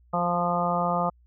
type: harmonic tone with a mistuned harmonic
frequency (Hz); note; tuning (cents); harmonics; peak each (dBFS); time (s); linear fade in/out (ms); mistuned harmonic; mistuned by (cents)
174.61; F3; 0; 1 / 2 / 3 / 4 / 5 / 6 / 7; -29 / -40 / -30 / -28 / -30 / -33 / -29; 0.13-1.1; 10; 2; +26
effects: added 60 Hz sine -55 dBFS peak until 1.26 s